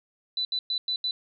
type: tone bursts at uneven times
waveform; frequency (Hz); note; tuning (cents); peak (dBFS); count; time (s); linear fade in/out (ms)
sine; 3987; B7; +16; -25; 5; 0.37-0.45 / 0.52-0.59 / 0.7-0.78 / 0.88-0.96 / 1.04-1.11; 2
effects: none